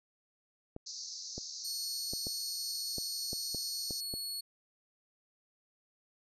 clicks, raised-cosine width 2 ms, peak -28 dBFS, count 9, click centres 0.764 / 1.38 / 2.135 / 2.269 / 2.983 / 3.331 / 3.547 / 3.908 / 4.139 s
white band-pass noise, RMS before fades -44 dBFS, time 0.86-4.01 s, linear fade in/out 10 ms, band 4200 to 6500 Hz, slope 96 dB/octave
sawtooth tone, 4368 Hz, C#8, 26 cents flat, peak -34 dBFS, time 1.64-4.41 s, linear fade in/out 10 ms
effects resampled to 32000 Hz

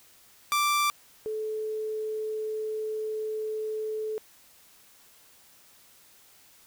sawtooth / sine tone pair in turn, 1174.7 / 433.3 Hz, D6 / A4, 0 / -27 cents, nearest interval octave + perfect fourth, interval 1727 cents, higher first, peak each -19 / -29 dBFS, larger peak first, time 0.52-0.9 / 1.26-4.18 s, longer second, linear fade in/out 0 ms, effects white hiss -57 dBFS RMS until 6.66 s

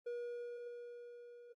triangle tone with level ramp, 480 Hz, B4, 49 cents flat, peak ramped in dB -37 to -53 dBFS, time 0.06-1.53 s, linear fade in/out 10 ms, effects AAC 32 kbps

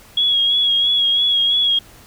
sine tone with vibrato, 3322 Hz, G#7, in tune, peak -13 dBFS, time 0.17-1.79 s, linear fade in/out 5 ms, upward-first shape sine, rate 3 Hz, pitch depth 34 cents each way, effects pink hiss -45 dBFS RMS until 2.06 s

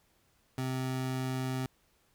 25% pulse tone, 130 Hz, C3, 11 cents flat, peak -28 dBFS, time 0.58-1.66 s, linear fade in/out 2 ms, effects pink hiss -70 dBFS RMS until 2.14 s

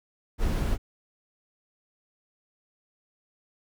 brown noise, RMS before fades -25 dBFS, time 0.38-0.78 s, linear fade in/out 50 ms, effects none

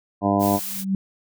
harmonic tone, 100.1 Hz, G2, 37 cents sharp, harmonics 1 / 2 / 3 / 4 / 5 / 6 / 7 / 8 / 9 / 10, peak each -28 / -22 / -23 / -30 / -32 / -26 / -23 / -31 / -31 / -28 dBFS, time 0.21-0.6 s, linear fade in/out 50 ms
blue noise, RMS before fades -30 dBFS, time 0.39-0.85 s, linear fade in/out 50 ms
sine tone with exponential growth, 192.9 Hz, G3, 28 cents flat, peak -16 dBFS, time 0.56-0.95 s, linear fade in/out 2 ms, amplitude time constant 83 ms
effects none

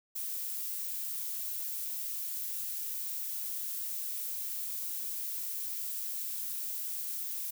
violet noise, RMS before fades -37 dBFS, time 0.15-7.51 s, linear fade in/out 10 ms, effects none

